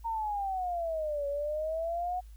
sine exponential two-way sweep, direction down then up, 929 to 562 to 736 Hz, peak -30 dBFS, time 0.04-2.21 s, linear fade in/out 20 ms, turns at 1.27 s, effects added 53 Hz sine -46 dBFS peak until 2.36 s + white hiss -67 dBFS RMS until 2.36 s

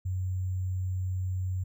sine tone with sample-and-hold, 92.5 Hz, F#2, in tune, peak -28 dBFS, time 0.05-1.64 s, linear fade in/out 10 ms, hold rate 7350 Hz, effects none

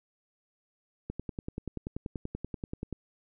click train, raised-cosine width 3 ms, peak -22 dBFS, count 20, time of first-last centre 1.1-2.927 s, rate 10.4 Hz, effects none

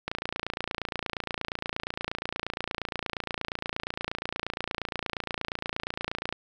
click train, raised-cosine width 0.3 ms, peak -14 dBFS, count 179, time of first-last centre 0.08-6.326 s, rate 28.5 Hz, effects none

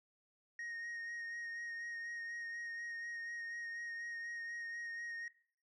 sine tone with vibrato, 1864.7 Hz, A#6, in tune, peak -39 dBFS, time 0.59-5.28 s, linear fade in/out 2 ms, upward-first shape sine, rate 4.1 Hz, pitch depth 18 cents each way, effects noise-tail reverb RT60 0.5 s tail -20 dB re dry + tanh soft clip ceiling -41 dBFS

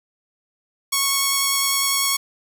5% pulse tone with vibrato, 1104 Hz, C#6, 7 cents flat, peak -6 dBFS, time 0.92-2.17 s, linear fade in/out 10 ms, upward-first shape sine, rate 10 Hz, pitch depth 9 cents each way, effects none

